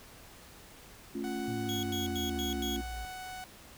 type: chord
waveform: sine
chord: A augmented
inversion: none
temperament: equal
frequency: 220 / 277.2 / 349.2 Hz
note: A3 / C#4 / E#4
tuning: 0 / 0 / 0 cents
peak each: -38 dBFS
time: 1.14-2.82 s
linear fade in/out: 20 ms
type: tone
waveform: sawtooth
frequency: 743 Hz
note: F#5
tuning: 7 cents sharp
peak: -37 dBFS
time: 1.24-3.44 s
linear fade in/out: 0 ms
type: exponential sweep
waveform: sine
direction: down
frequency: 116.54 to 55 Hz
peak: -38 dBFS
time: 1.48-3.05 s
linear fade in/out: 0 ms
type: tone bursts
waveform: 35% pulse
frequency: 3317 Hz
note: G#7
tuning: 3 cents flat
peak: -34 dBFS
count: 5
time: 1.69-2.762 s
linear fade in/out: 0 ms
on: 140 ms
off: 93 ms
effects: pink hiss -53 dBFS RMS until 3.77 s